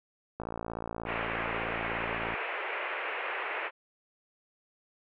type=click train; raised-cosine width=1 ms; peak=-22 dBFS; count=111; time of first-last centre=0.4-2.34 s; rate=56.7 Hz
type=band-pass noise; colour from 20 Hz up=white; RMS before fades=-35 dBFS; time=1.05-3.71 s; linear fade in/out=50 ms; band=370 to 2600 Hz; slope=48 dB/octave
effects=none